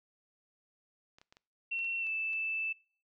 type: clicks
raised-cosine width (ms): 0.2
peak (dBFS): -39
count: 8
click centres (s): 1.185 / 1.215 / 1.325 / 1.369 / 1.79 / 1.846 / 2.068 / 2.332
type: tone with pitch glide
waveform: sine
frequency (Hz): 2716 to 2639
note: F7 to E7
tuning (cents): -49 to +1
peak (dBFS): -32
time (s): 1.71-2.73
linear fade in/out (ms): 10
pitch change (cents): -50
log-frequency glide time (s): 2-2.07
effects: noise-tail reverb RT60 0.5 s tail -24 dB re dry